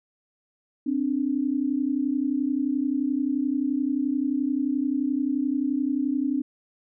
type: tone pair together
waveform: sine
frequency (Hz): 261.6 / 293.1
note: C4 / D4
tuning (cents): 0 / -3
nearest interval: major second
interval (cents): 197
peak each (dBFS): -25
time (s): 0.86-6.42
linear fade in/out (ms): 10
effects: none